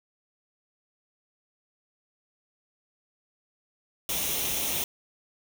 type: noise with comb filter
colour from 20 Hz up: white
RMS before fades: -29 dBFS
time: 4.09-4.84 s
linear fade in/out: 2 ms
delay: 0.32 ms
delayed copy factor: +0.55
effects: none